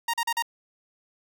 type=tone bursts; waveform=sawtooth; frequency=932.3 Hz; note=A#5; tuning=in tune; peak=-20 dBFS; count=4; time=0.08-0.424 s; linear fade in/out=5 ms; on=56 ms; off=40 ms; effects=none